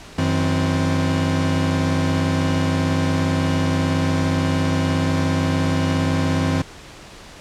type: tone cluster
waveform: 40% pulse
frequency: 93 / 160 / 261.9 Hz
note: F#2 / D#3 / C4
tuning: +9 / +49 / +2 cents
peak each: -21 dBFS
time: 0.18-6.62 s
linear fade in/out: 5 ms
effects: pink hiss -40 dBFS RMS until 7.4 s + low-pass 7000 Hz 12 dB/octave